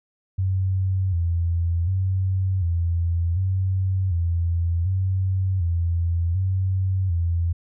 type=tone with vibrato; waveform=sine; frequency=89.6 Hz; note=F2; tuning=45 cents sharp; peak=-19 dBFS; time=0.38-7.53 s; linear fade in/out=10 ms; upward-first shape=square; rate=0.67 Hz; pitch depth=92 cents each way; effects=none